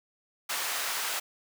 pink high-pass noise, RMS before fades -32 dBFS, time 0.49-1.2 s, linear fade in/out 10 ms, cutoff 1000 Hz, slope 12 dB/octave, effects none

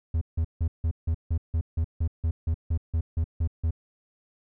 triangle tone bursts, 81.2 Hz, E2, 26 cents flat, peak -20 dBFS, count 16, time 0.14-3.708 s, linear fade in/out 5 ms, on 73 ms, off 160 ms, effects none

